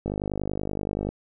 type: click train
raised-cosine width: 2 ms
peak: -15 dBFS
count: 53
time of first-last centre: 0.06-1.09 s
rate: 50.5 Hz
effects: none